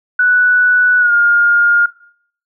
sine tone with pitch glide, 1480 to 1416.4 Hz, F#6 to F6, 0 to +24 cents, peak -8 dBFS, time 0.19-1.86 s, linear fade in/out 5 ms, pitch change -76 cents, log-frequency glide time 0.99-1.12 s, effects noise-tail reverb RT60 0.6 s tail -20 dB re dry

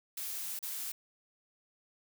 blue noise with dropouts, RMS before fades -39 dBFS, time 0.17-0.92 s, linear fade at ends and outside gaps 5 ms, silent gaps 0.591-0.627 s, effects none

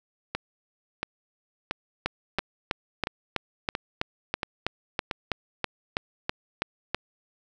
two click trains, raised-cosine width 0.3 ms, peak -9 / -12 dBFS, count 16 / 8, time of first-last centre 2.06-6.946 / 0.35-5.112 s, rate 3.07 / 1.47 Hz, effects none

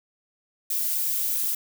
violet noise with amplitude modulation, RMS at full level -24 dBFS, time 0.7-1.55 s, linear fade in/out 5 ms, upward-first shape sine, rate 161 Hz, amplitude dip 40%, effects none

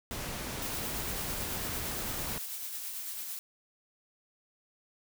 pink noise, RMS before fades -38 dBFS, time 0.11-2.38 s, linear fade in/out 0 ms
blue noise with tremolo, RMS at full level -38 dBFS, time 0.62-3.39 s, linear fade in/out 0 ms, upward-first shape sine, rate 9 Hz, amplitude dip 30%
effects none

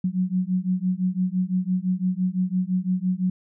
sine beating tone pair, 181 / 186.9 Hz, F#3 / F#3, -38 / +18 cents, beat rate 5.9 Hz, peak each -24 dBFS, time 0.04-3.3 s, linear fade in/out 5 ms, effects none

